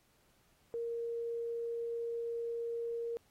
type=tone; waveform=sine; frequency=466.2 Hz; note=A#4; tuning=in tune; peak=-35 dBFS; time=0.74-3.17 s; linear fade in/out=0 ms; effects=pink hiss -71 dBFS RMS until 3.3 s + AAC 48 kbps